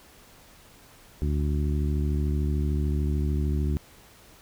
harmonic tone, 73.42 Hz, D2, in tune, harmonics 1 / 2 / 3 / 4 / 5, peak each -24 / -30 / -34 / -36 / -38 dBFS, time 1.22-3.77 s, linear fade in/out 0 ms, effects pink hiss -53 dBFS RMS until 4.41 s

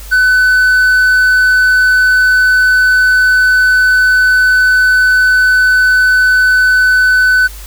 triangle tone, 1505 Hz, F#6, 29 cents sharp, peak -4 dBFS, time 0.11-7.48 s, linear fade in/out 20 ms, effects added 50 Hz sine -27 dBFS peak until 7.66 s + white hiss -34 dBFS RMS until 7.66 s

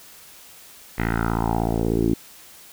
10% pulse tone with low-pass filter sweep, 56.5 Hz, A1, 47 cents sharp, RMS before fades -22 dBFS, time 0.98-2.14 s, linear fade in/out 5 ms, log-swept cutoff 2100 to 310 Hz, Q 3.5, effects white hiss -46 dBFS RMS until 2.72 s

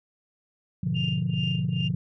sine chord, G# diminished seventh, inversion none, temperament equal, 103.83 / 123.47 / 146.83 / 174.61 Hz, G#2 / B2 / D3 / F3, 0 / 0 / 0 / 0 cents, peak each -33 / -29 / -28 / -27 dBFS, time 0.83-1.95 s, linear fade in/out 5 ms
sine tone with tremolo, 2800 Hz, F7, 4 cents sharp, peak -28 dBFS, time 0.94-1.89 s, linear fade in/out 20 ms, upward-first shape sine, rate 2.4 Hz, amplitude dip 100%
effects tanh soft clip ceiling -16 dBFS

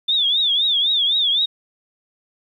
sine tone with vibrato, 3520 Hz, A7, in tune, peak -15 dBFS, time 0.08-1.46 s, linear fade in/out 10 ms, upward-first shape triangle, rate 3.9 Hz, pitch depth 160 cents each way, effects 9-bit

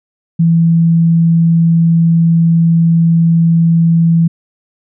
sine tone, 166.2 Hz, E3, 15 cents sharp, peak -6 dBFS, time 0.39-4.28 s, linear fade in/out 10 ms, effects none

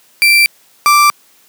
35% pulse tone pair in turn, 2349 / 1174.5 Hz, D7 / D6, 0 / 0 cents, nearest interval octave, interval 1200 cents, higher first, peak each -4 dBFS, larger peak neither, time 0.22-0.46 / 0.86-1.1 s, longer neither, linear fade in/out 0 ms, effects white hiss -49 dBFS RMS until 1.48 s + high-pass 150 Hz 12 dB/octave

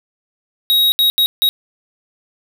square tone bursts at uneven times, 3800 Hz, A#7, 33 cents sharp, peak -11 dBFS, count 4, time 0.7-0.92 / 0.99-1.1 / 1.18-1.26 / 1.42-1.49 s, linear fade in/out 0 ms, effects none

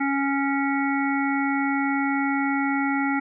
harmonic tone, 277.2 Hz, C#4, in tune, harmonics 1 / 3 / 5 / 7 / 8, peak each -23 / -28 / -30 / -31 / -32 dBFS, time 0-3.2 s, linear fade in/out 10 ms, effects none

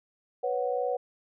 sine chord, B suspended second, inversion none, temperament just, 493.9 / 555.6 / 740.8 Hz, B4 / C#5 / F#5, 0 / +4 / +2 cents, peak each -29 / -32 / -32 dBFS, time 0.43-0.97 s, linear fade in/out 10 ms, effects none

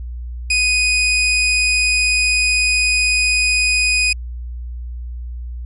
sawtooth tone, 2489 Hz, D#7, in tune, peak -10 dBFS, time 0.5-4.13 s, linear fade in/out 5 ms, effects added 60 Hz sine -25 dBFS peak until 5.65 s + resampled to 24000 Hz

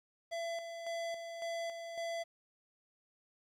square tone with tremolo, 672 Hz, E5, 33 cents sharp, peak -37 dBFS, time 0.31-2.24 s, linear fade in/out 20 ms, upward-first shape square, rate 1.8 Hz, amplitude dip 50%, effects low-pass 7000 Hz 12 dB/octave + 11-bit

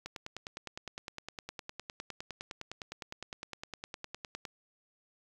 click train, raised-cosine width 0.2 ms, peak -23 dBFS, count 44, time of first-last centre 0.06-4.452 s, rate 9.79 Hz, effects 9-bit

